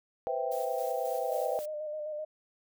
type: chord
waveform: sine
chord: C major seventh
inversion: third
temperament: equal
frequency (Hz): 493.9 / 523.3 / 659.3 / 784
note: B4 / C5 / E5 / G5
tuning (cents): 0 / 0 / 0 / 0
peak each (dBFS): -35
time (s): 0.27-1.59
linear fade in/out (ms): 0
type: noise with tremolo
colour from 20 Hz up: blue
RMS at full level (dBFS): -47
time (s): 0.51-1.66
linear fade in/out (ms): 10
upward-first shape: square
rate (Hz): 3.7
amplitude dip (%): 40
type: tone with vibrato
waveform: sine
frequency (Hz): 608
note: D#5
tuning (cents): -40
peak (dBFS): -34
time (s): 1.29-2.25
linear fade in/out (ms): 10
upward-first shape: square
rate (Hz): 7.8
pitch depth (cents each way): 27
effects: none

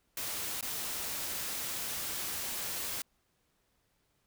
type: noise with dropouts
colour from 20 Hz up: white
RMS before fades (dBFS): -37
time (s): 0.17-3.02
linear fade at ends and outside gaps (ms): 2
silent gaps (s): 0.61-0.626
effects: pink hiss -75 dBFS RMS until 4.26 s

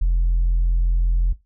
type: tone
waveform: sine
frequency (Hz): 42.69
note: F1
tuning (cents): -39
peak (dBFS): -13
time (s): 0.01-1.33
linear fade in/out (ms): 10
effects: noise-tail reverb RT60 0.2 s tail -17 dB re dry + tanh soft clip ceiling -13 dBFS

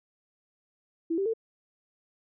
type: tone with pitch steps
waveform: sine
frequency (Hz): 330.2 / 391.1 / 449.8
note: E4 / G4 / A4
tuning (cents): +3 / -4 / +38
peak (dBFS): -25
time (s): 1.1-1.337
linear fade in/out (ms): 10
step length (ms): 79
effects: none

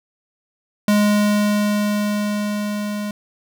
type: tone with level ramp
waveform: square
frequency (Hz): 207.7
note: G#3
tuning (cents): 0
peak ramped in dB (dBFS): -13 to -24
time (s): 0.88-3.11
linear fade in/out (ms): 2
effects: none

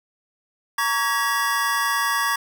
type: tone cluster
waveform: square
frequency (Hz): 923 / 1131 / 1654 / 1924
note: A#5 / C#6 / G#6 / B6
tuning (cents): -17 / +34 / -8 / -46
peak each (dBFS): -29 / -24 / -26 / -28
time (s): 0.78-2.36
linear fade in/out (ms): 5
effects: none

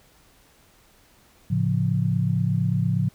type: chord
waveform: sine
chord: A augmented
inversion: none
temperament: equal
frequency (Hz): 110 / 138.59 / 174.61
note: A2 / C#3 / E#3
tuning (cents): 0 / 0 / 0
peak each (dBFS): -24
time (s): 1.5-3.09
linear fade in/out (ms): 10
effects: pink hiss -57 dBFS RMS until 3.14 s

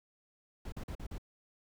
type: noise bursts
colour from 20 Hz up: brown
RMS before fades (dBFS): -41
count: 5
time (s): 0.65-1.182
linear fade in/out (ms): 5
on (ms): 72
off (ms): 43
effects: none

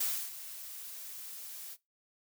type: noise with ADSR envelope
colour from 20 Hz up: blue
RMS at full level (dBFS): -31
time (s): 0-1.77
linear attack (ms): 8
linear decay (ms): 290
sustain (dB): -14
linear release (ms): 46
effects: noise-tail reverb RT60 0.2 s tail -20 dB re dry

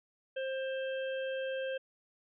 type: harmonic tone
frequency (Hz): 529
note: C5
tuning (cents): +19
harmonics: 1 / 3 / 5 / 6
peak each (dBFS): -34 / -43 / -48 / -49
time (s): 0.36-1.78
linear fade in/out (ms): 10
effects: none

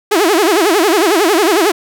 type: tone with vibrato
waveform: sawtooth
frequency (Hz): 370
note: F#4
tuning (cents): 0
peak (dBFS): -5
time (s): 0.11-1.72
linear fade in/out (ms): 10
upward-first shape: sine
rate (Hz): 11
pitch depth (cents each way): 270
effects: none

